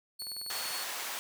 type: tone with tremolo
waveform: sawtooth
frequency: 4400 Hz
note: C#8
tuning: 14 cents flat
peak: -34 dBFS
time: 0.19-0.84 s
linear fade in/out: 10 ms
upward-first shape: sine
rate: 11 Hz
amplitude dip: 25%
type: click train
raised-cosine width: 0.5 ms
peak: -36 dBFS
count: 11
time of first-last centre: 0.22-0.708 s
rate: 20.5 Hz
type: high-pass noise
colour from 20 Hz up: pink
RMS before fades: -38 dBFS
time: 0.5-1.19 s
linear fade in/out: 0 ms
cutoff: 830 Hz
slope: 12 dB/octave
effects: none